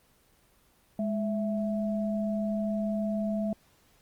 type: tone pair together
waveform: sine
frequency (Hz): 208.5 / 659.7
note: G#3 / E5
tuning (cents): +7 / +1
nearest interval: octave + minor sixth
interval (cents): 1994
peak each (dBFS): -28 / -33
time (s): 0.99-3.53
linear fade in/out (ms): 2
effects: pink hiss -64 dBFS RMS until 4.01 s + Opus 24 kbps